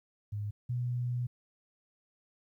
sine tone pair in turn, 103.83 / 122.76 Hz, G#2 / B2, 0 / -10 cents, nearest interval minor third, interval 290 cents, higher second, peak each -33 / -30 dBFS, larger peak second, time 0.32-0.51 / 0.69-1.27 s, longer second, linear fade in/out 10 ms, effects 12-bit

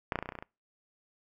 clicks, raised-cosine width 0.5 ms, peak -14 / -14 / -17 / -20 / -25 / -20 / -25 / -25 / -25 / -26 dBFS, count 10, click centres 0.122 / 0.157 / 0.189 / 0.226 / 0.258 / 0.29 / 0.322 / 0.353 / 0.388 / 0.425 s, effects noise-tail reverb RT60 0.3 s tail -26 dB re dry

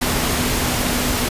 sine tone in noise, 246.9 Hz, B3, in tune, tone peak -26 dBFS, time 0.01-1.29 s, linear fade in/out 10 ms, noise pink, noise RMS -20 dBFS, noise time 0.01-1.29 s, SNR -9 dB, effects resampled to 32000 Hz

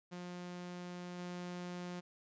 sawtooth tone with level steps, 177.7 Hz, F3, 30 cents sharp, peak -40 / -38 dBFS, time 0.11-2.01 s, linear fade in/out 20 ms, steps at 1.18 s, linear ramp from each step 10 ms, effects resampled to 16000 Hz

